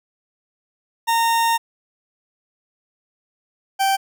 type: tone pair in turn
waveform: 40% pulse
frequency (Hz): 920 / 779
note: A#5 / G5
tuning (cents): -23 / -11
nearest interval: minor third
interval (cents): 288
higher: first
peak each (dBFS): -15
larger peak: neither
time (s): 1.07-1.58 / 3.79-3.97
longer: first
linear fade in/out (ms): 20
effects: none